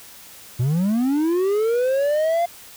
triangle linear sweep, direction up, 114.2 to 698.5 Hz, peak -15 dBFS, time 0.59-2.46 s, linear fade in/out 10 ms, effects white hiss -43 dBFS RMS until 2.76 s

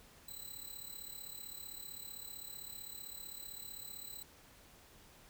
5% pulse tone with amplitude modulation, 4000 Hz, B7, 21 cents sharp, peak -35 dBFS, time 0.28-4.23 s, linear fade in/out 5 ms, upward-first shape sine, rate 35.6 Hz, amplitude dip 75%, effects pink hiss -61 dBFS RMS until 5.29 s

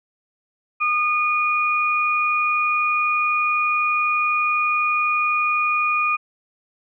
sine tone pair together, 1224 / 2448 Hz, D#6 / D#7, -29 / -29 cents, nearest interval octave, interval 1200 cents, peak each -20 dBFS, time 0.8-6.17 s, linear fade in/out 20 ms, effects none

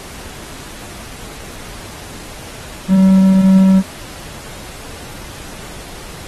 triangle tone, 190.5 Hz, G3, 49 cents flat, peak -4 dBFS, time 2.88-3.83 s, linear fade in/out 50 ms, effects pink hiss -33 dBFS RMS until 6.27 s + AAC 32 kbps

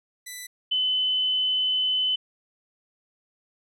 10% pulse / sine tone pair in turn, 1989 / 3026 Hz, B6 / F#7, +12 / +38 cents, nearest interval perfect fifth, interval 726 cents, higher second, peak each -27 / -21 dBFS, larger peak second, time 0.26-0.47 / 0.71-2.16 s, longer second, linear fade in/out 10 ms, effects none

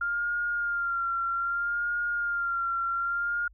sine tone with vibrato, 1396 Hz, F6, 1 cent flat, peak -26 dBFS, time 0.01-3.48 s, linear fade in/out 5 ms, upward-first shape sine, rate 0.63 Hz, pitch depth 35 cents each way, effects added 50 Hz sine -53 dBFS peak until 3.53 s

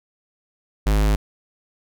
square tone, 51.91 Hz, G#1, in tune, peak -16 dBFS, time 0.86-1.16 s, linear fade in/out 10 ms, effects none

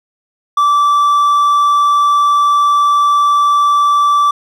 triangle tone, 1163 Hz, D6, 17 cents flat, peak -6 dBFS, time 0.57-4.31 s, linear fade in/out 5 ms, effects none

